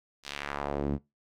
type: tone with band-pass filter sweep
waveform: sawtooth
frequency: 71.5 Hz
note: D2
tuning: 46 cents flat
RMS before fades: -33 dBFS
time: 0.23-0.99 s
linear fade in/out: 50 ms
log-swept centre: 4800 to 190 Hz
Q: 1.3
effects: noise-tail reverb RT60 0.2 s tail -20 dB re dry